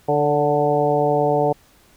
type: harmonic tone with a mistuned harmonic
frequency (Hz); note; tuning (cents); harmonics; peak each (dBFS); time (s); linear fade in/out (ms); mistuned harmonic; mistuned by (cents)
147.5; D3; +8; 1 / 2 / 3 / 4 / 5 / 6; -25 / -26 / -20 / -21 / -21 / -26; 0.08-1.53; 10; 4; -29
effects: pink hiss -54 dBFS RMS until 1.96 s